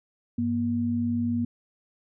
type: tone pair together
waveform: sine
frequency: 100 / 238.2 Hz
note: G2 / A#3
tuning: +35 / +38 cents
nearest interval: octave + minor third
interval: 1503 cents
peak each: -31 / -24 dBFS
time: 0.38-1.45 s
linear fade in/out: 5 ms
effects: none